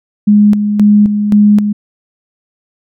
sine tone with tremolo, 207.7 Hz, G#3, in tune, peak -3 dBFS, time 0.27-1.73 s, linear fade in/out 10 ms, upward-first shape square, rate 1.9 Hz, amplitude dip 55%, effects none

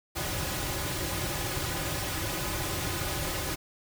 pink noise with comb filter, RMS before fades -32 dBFS, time 0.15-3.56 s, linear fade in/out 20 ms, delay 4.4 ms, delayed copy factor -0.7, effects none

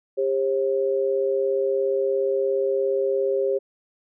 sine tone pair together, 400 / 537.1 Hz, G4 / C5, +35 / +45 cents, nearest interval perfect fourth, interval 510 cents, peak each -22 / -23 dBFS, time 0.17-3.59 s, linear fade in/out 20 ms, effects none

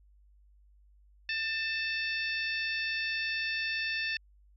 harmonic tone with a mistuned harmonic, 894 Hz, A5, 27 cents sharp, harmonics 2 / 3 / 4 / 5 / 6, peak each -34 / -34 / -41 / -41 / -43 dBFS, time 1.29-4.17 s, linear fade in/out 2 ms, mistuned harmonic 3, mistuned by -31 cents, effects added 50 Hz sine -58 dBFS peak until 4.56 s

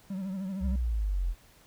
triangle tone with vibrato, 191 Hz, G3, 45 cents flat, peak -30 dBFS, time 0.1-0.76 s, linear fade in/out 5 ms, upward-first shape triangle, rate 13 Hz, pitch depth 88 cents each way
sine exponential sweep, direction down, 70.8 to 41.01 Hz, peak -26 dBFS, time 0.6-1.35 s, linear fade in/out 50 ms
effects pink hiss -59 dBFS RMS until 1.66 s

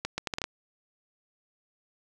accelerating click train, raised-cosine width 0.2 ms, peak -13 dBFS, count 7, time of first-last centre 0.05-0.441 s, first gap 130 ms, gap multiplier 0.71, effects none

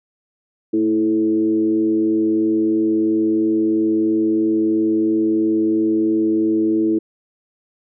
sine tone with frequency modulation, 327.7 Hz, E4, 10 cents flat, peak -14 dBFS, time 0.73-6.99 s, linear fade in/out 10 ms, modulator 103 Hz, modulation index 0.62, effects none

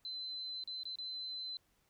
sine tone with dropouts, 4053 Hz, B7, 44 cents sharp, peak -40 dBFS, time 0.05-1.57 s, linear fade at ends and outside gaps 1 ms, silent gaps 0.638-0.675 / 0.833-0.854 / 0.956-0.986 s, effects pink hiss -75 dBFS RMS until 1.89 s

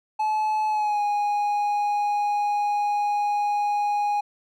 triangle tone with pitch glide, 860 to 825 Hz, A5 to G#5, -40 to -12 cents, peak -19 dBFS, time 0.19-4.21 s, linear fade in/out 10 ms, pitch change -72 cents, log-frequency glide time 0.68-1.02 s, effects none

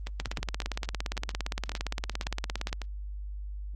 two click trains, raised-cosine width 0.2 ms, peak -14 / -19 dBFS, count 45 / 6, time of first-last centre 0.2-2.729 / 0.07-2.817 s, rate 17.4 / 1.82 Hz, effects added 50 Hz sine -35 dBFS peak until 3.75 s + Opus 32 kbps

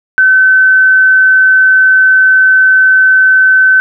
sine tone, 1526 Hz, G6, 47 cents flat, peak -3 dBFS, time 0.18-3.8 s, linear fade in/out 0 ms, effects none

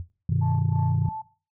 sine tone with exponential decay, 87.31 Hz, F2, in tune, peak -27 dBFS, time 0-0.1 s, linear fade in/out 0 ms, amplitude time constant 21 ms
sine chord, G augmented, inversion none, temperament equal with one note detuned, 98 / 125.56 / 155.56 Hz, G2 / B2 / D#3, 0 / +29 / 0 cents, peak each -24 dBFS, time 0.29-1.09 s, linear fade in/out 5 ms
sine tone with tremolo, 876 Hz, A5, 8 cents flat, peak -30 dBFS, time 0.41-1.22 s, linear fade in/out 10 ms, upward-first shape sine, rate 3 Hz, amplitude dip 90%
effects noise-tail reverb RT60 0.4 s tail -19 dB re dry + tanh soft clip ceiling -12 dBFS

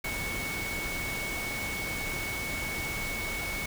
sine tone in noise, 2217 Hz, C#7, in tune, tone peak -34 dBFS, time 0.04-3.66 s, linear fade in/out 5 ms, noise pink, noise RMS -36 dBFS, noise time 0.04-3.66 s, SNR -1 dB, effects none

